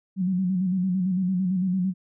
sine tone with vibrato, 185 Hz, F#3, in tune, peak -21 dBFS, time 0.16-1.94 s, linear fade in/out 50 ms, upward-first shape square, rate 8.9 Hz, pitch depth 56 cents each way, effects none

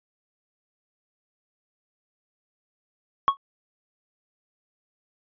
triangle tone with exponential decay, 1105 Hz, C#6, 6 cents flat, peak -9 dBFS, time 3.28-3.37 s, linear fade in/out 0 ms, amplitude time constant 18 ms, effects resampled to 11025 Hz

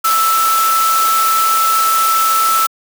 sine tone in noise, 1318.5 Hz, E6, in tune, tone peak -11 dBFS, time 0.04-2.67 s, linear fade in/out 10 ms, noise white, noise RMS -19 dBFS, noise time 0.04-2.67 s, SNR +5 dB, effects high-pass 400 Hz 12 dB/octave

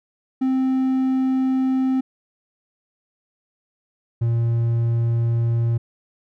triangle tone pair in turn, 261.6 / 116.53 Hz, C4 / A#2, 0 / 0 cents, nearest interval octave + major second, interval 1400 cents, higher first, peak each -15 dBFS, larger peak neither, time 0.41-2.01 / 4.21-5.78 s, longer first, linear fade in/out 10 ms, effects none

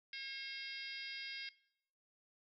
harmonic tone with a mistuned harmonic, 540 Hz, C#5, 45 cents flat, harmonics 3 / 4 / 5 / 6 / 7 / 8 / 9 / 10, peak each -53 / -48 / -54 / -53 / -54 / -60 / -50 / -61 dBFS, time 0.13-1.49 s, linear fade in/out 2 ms, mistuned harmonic 8, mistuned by -35 cents, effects noise-tail reverb RT60 0.7 s tail -20 dB re dry

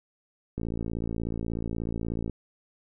click train, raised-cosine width 3 ms, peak -19 dBFS, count 98, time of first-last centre 0.58-2.297 s, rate 56.5 Hz, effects none

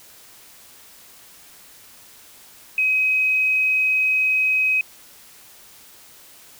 sine tone, 2531 Hz, D#7, 29 cents sharp, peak -16 dBFS, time 2.78-4.81 s, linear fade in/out 2 ms, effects white hiss -47 dBFS RMS until 6.59 s

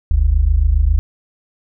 sine tone pair together, 46.06 / 73.42 Hz, F#1 / D2, -7 / 0 cents, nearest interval minor sixth, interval 807 cents, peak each -13 dBFS, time 0.11-0.99 s, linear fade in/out 0 ms, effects none

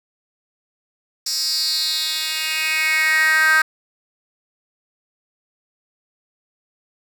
10% pulse tone with high-pass filter sweep, 314.4 Hz, D#4, 18 cents sharp, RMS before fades -19 dBFS, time 1.26-3.62 s, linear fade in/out 5 ms, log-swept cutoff 5600 to 1500 Hz, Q 4.9, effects none

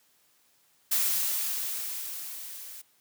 blue noise with level ramp, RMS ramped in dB -25 to -44 dBFS, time 0.91-2.82 s, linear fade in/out 10 ms, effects white hiss -66 dBFS RMS until 3 s + high-pass 80 Hz 12 dB/octave

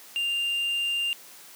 triangle tone, 2794 Hz, F7, in tune, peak -23 dBFS, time 0.16-1.13 s, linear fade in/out 0 ms, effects white hiss -48 dBFS RMS until 1.55 s + high-pass 200 Hz 12 dB/octave

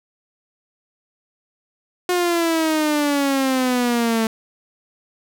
sawtooth exponential sweep, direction down, 361.5 to 221.3 Hz, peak -13 dBFS, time 2.09-4.27 s, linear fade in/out 2 ms, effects none

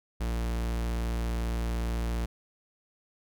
45% pulse tone, 57.6 Hz, A#1, 20 cents flat, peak -28 dBFS, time 0.2-2.26 s, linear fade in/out 10 ms, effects none

